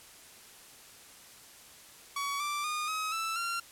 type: tone with pitch steps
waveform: sawtooth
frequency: 1128 / 1173.9 / 1221.6 / 1271.3 / 1323 / 1376.8 Hz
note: C#6 / D6 / D#6 / D#6 / E6 / F6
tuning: +30 / -1 / -32 / +37 / +6 / -25 cents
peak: -28 dBFS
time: 2.16-3.6 s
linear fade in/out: 5 ms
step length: 240 ms
effects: white hiss -53 dBFS RMS until 3.71 s + low-pass 12000 Hz 12 dB/octave